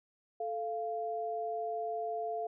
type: tone pair together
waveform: sine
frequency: 438.7 / 693 Hz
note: A4 / F5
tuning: -5 / -14 cents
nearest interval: minor sixth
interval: 791 cents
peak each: -38 / -35 dBFS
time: 0.4-2.47 s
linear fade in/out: 5 ms
effects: none